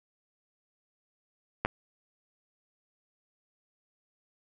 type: clicks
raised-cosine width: 0.5 ms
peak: -11 / -18 dBFS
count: 2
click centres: 1.65 / 1.659 s
effects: none